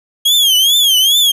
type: tone with vibrato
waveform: 40% pulse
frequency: 3250 Hz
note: G#7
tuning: 38 cents flat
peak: -7 dBFS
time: 0.25-1.32 s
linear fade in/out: 10 ms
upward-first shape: triangle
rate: 2.4 Hz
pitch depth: 170 cents each way
effects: none